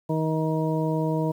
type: harmonic tone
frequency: 158.1 Hz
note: D#3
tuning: 28 cents sharp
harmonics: 1 / 2 / 3 / 4 / 6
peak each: -25 / -28 / -30 / -31 / -33 dBFS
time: 0.09-1.32 s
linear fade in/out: 10 ms
effects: 9-bit